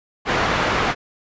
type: low-pass noise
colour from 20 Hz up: white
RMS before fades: -20 dBFS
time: 0.25-0.95 s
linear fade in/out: 50 ms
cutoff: 1700 Hz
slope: 12 dB/octave
effects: resampled to 16000 Hz